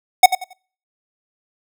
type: tone with echo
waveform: square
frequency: 740 Hz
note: F#5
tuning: in tune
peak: -3 dBFS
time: 0.23-0.26 s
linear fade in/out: 5 ms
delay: 91 ms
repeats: 3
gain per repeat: -12 dB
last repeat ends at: 0.533 s
effects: noise-tail reverb RT60 0.5 s tail -26 dB re dry